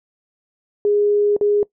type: tone with dropouts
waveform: sine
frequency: 412.6 Hz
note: G#4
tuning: 11 cents flat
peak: -13 dBFS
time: 0.85-1.63 s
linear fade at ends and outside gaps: 1 ms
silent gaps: 1.365-1.411 s
effects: noise-tail reverb RT60 0.1 s tail -21 dB re dry